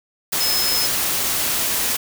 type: tone in noise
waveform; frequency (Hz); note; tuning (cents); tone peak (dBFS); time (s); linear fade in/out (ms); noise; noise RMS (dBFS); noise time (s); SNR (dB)
sine; 5160; E8; -38; -20; 0.4-0.87; 10; white; -21; 0.32-1.97; -2
effects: none